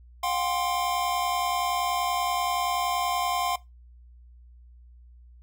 square chord, F suspended second, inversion none, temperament equal with one note detuned, 713.5 / 784 / 1046.5 Hz, F5 / G5 / C6, +37 / 0 / 0 cents, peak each -30 / -33 / -29 dBFS, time 0.23-3.56 s, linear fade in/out 5 ms, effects noise-tail reverb RT60 0.2 s tail -19 dB re dry + added 60 Hz sine -48 dBFS peak until 5.42 s

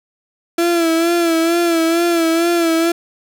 35% pulse tone with vibrato, 335.2 Hz, E4, 29 cents sharp, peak -11 dBFS, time 0.58-2.92 s, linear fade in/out 5 ms, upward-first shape sine, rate 2.2 Hz, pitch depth 50 cents each way, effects none

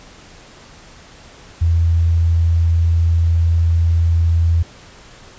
sine tone, 83.5 Hz, E2, 23 cents sharp, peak -11 dBFS, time 1.61-4.63 s, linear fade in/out 10 ms, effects pink hiss -42 dBFS RMS until 5.38 s + resampled to 16000 Hz

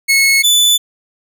sawtooth tone pair in turn, 2188 / 3488 Hz, C#7 / A7, -23 / -16 cents, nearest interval minor sixth, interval 807 cents, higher second, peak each -5 dBFS, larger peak neither, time 0.08-0.43 / 0.43-0.78 s, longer neither, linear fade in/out 20 ms, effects none

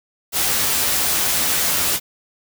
white noise with comb filter, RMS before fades -19 dBFS, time 0.32-2 s, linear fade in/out 50 ms, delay 12 ms, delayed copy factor +0.5, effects none

